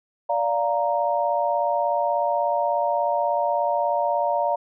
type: chord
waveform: sine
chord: Bb major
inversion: first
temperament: just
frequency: 582.7 / 699.2 / 932.3 Hz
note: D5 / F5 / Bb5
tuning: -14 / +2 / 0 cents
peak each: -24 dBFS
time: 0.29-4.56 s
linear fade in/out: 10 ms
effects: none